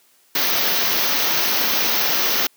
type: band-stop noise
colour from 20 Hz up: white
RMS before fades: -19 dBFS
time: 0.35-2.47 s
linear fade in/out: 5 ms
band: 6300 to 13000 Hz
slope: 96 dB/octave
effects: white hiss -57 dBFS RMS until 2.56 s + high-pass 200 Hz 12 dB/octave